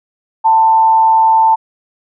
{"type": "tone with frequency modulation", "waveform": "sine", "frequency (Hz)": 890, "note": "A5", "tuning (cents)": 20, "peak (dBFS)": -6, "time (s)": [0.44, 1.56], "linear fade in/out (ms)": 20, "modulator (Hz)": 138, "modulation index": 0.28, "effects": []}